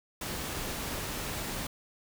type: noise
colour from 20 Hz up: pink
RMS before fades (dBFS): -36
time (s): 0.21-1.67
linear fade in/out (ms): 5
effects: none